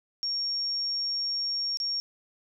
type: tone with dropouts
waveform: sine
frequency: 5540 Hz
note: F8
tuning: 15 cents flat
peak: -27 dBFS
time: 0.23-2 s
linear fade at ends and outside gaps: 0 ms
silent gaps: 1.772-1.801 s
effects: none